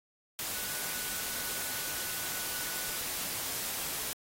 sine tone in noise, 1480 Hz, F#6, in tune, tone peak -47 dBFS, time 0.54-2.98 s, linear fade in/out 0 ms, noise white, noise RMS -36 dBFS, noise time 0.39-4.13 s, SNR -14 dB, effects AAC 48 kbps

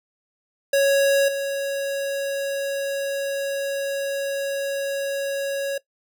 square tone with level steps, 554 Hz, C#5, 1 cent flat, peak -16 / -24 dBFS, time 0.73-5.78 s, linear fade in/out 5 ms, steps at 1.28 s, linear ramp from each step 5 ms, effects noise-tail reverb RT60 0.1 s tail -19 dB re dry

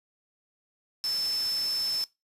sine tone in noise, 5274 Hz, E8, in tune, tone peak -27 dBFS, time 1.04-2.04 s, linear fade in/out 0 ms, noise white, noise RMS -40 dBFS, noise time 1.04-2.04 s, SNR +10 dB, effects noise-tail reverb RT60 0.2 s tail -19 dB re dry + resampled to 32000 Hz

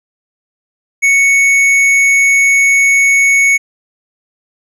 sine tone with hard clipping, 2218 Hz, C#7, in tune, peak -8 dBFS, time 1.02-3.58 s, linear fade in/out 20 ms, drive 8 dB, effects none

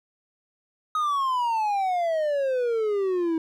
triangle exponential sweep, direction down, 1264 to 319.3 Hz, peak -20 dBFS, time 0.95-3.38 s, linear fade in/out 2 ms, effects none

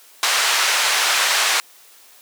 pink band-pass noise, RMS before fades -18 dBFS, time 0.23-1.6 s, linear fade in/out 0 ms, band 1100 to 7700 Hz, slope 12 dB/octave, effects white hiss -48 dBFS RMS until 2.21 s + high-pass 400 Hz 12 dB/octave

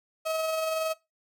35% pulse tone with amplitude modulation, 639 Hz, D#5, 46 cents sharp, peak -24 dBFS, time 0.25-0.94 s, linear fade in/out 20 ms, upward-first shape sine, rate 21.5 Hz, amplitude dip 30%, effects noise-tail reverb RT60 0.2 s tail -19 dB re dry

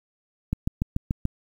click train, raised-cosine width 5 ms, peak -11 dBFS, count 6, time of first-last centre 0.53-1.254 s, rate 6.91 Hz, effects 8-bit

